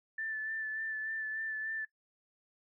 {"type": "tone with vibrato", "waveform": "sine", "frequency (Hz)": 1760, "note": "A6", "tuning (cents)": 0, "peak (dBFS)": -35, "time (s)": [0.18, 1.85], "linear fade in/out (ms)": 5, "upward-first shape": "sine", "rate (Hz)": 3.4, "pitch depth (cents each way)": 22, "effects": ["noise-tail reverb RT60 0.1 s tail -18 dB re dry"]}